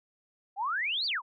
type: exponential two-way sweep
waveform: sine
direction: up then down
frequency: 740 to 4786 to 879 Hz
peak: -28 dBFS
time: 0.56-1.22 s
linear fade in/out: 50 ms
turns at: 1.06 s
effects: none